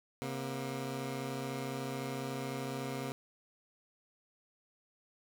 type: tone pair together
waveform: 15% pulse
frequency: 133.9 / 237.8 Hz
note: C3 / A#3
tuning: +40 / +35 cents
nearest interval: minor seventh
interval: 995 cents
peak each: -32 / -35 dBFS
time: 0.22-3.12 s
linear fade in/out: 0 ms
effects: none